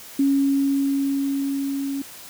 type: tone with level ramp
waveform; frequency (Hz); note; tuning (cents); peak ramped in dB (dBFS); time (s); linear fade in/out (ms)
sine; 276.3; C#4; -6; -15 to -24; 0.19-2.02; 5
effects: white hiss -41 dBFS RMS until 2.29 s + high-pass 60 Hz 12 dB/octave